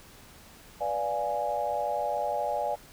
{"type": "chord", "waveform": "sine", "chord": "B diminished seventh", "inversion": "none", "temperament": "equal", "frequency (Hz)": [493.9, 587.3, 698.5, 830.6], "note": ["B4", "D5", "F5", "Ab5"], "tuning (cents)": [0, 0, 0, 0], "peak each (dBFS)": [-37, -31, -33, -31], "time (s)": [0.8, 2.76], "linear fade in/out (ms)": 20, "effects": ["pink hiss -52 dBFS RMS until 2.92 s"]}